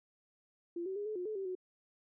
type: tone with pitch steps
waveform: sine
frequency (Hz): 343.7 / 380.9 / 410.6 / 429.5 / 359.3 / 431.3 / 387.2 / 368.5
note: F4 / G4 / G#4 / A4 / F4 / A4 / G4 / F#4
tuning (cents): -28 / -50 / -20 / -42 / +49 / -35 / -21 / -7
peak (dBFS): -36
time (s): 0.76-1.552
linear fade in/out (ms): 5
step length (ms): 99
effects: none